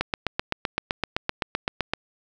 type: click train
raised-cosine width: 0.3 ms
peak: -7 dBFS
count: 16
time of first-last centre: 0.01-1.936 s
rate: 7.79 Hz
effects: none